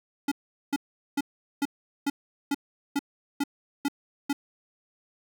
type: tone bursts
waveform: square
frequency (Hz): 282.8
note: C#4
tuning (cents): +35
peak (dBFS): -24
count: 10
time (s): 0.28-4.33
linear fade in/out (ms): 5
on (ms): 36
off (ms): 410
effects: none